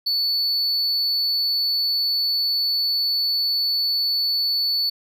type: tone with amplitude modulation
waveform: triangle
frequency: 4460 Hz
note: C#8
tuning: 10 cents sharp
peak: -16 dBFS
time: 0.06-4.9 s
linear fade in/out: 10 ms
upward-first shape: sine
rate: 218 Hz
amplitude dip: 40%
effects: none